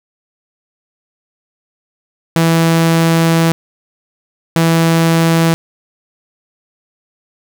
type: tone bursts at uneven times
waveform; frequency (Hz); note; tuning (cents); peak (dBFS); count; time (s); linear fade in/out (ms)
sawtooth; 164.81; E3; 0; -5; 2; 2.36-3.52 / 4.56-5.54; 0
effects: none